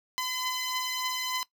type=beating tone pair; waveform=10% pulse; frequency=1016 / 1019.4 Hz; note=B5 / C6; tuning=+49 / -45 cents; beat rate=3.4 Hz; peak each=-22 / -28 dBFS; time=0.18-1.43 s; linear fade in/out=0 ms; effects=noise-tail reverb RT60 0.1 s tail -18 dB re dry